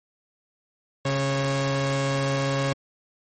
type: tone pair together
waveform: sawtooth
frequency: 137.3 / 274.6 Hz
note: C#3 / C#4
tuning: -16 / -16 cents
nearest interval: octave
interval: 1200 cents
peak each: -20 dBFS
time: 1.05-2.73 s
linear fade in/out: 5 ms
effects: MP3 32 kbps